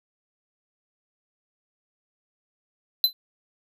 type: tone with exponential decay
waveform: square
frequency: 4041 Hz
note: B7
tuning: 39 cents sharp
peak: -12 dBFS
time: 3.04-3.13 s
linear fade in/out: 1 ms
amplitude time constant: 19 ms
effects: none